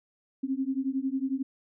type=beating tone pair; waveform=sine; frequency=261.6 / 272.6 Hz; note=C4 / C#4; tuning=0 / -29 cents; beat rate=11 Hz; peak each=-30 dBFS; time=0.43-1.43 s; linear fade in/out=10 ms; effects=none